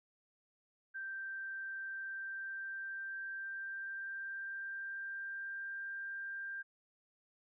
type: tone with pitch glide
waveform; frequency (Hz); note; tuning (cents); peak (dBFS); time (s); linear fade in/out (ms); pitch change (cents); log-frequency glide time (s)
sine; 1568 to 1588.1; G6 to G6; 0 to +22; -40; 0.94-6.63; 20; +22; 1.88-5.8
effects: none